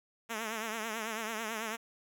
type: tone with vibrato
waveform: 5% pulse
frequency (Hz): 221.6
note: A3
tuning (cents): +13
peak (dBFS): -24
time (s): 0.29-1.77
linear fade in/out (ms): 20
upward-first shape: triangle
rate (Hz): 9.1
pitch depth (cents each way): 93
effects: none